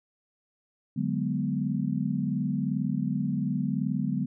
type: chord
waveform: sine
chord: G# half-diminished seventh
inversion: second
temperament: equal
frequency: 146.83 / 185 / 207.7 / 246.9 Hz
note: D3 / F#3 / G#3 / B3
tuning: 0 / 0 / 0 / 0 cents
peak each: -31 dBFS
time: 0.96-4.26 s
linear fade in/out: 10 ms
effects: none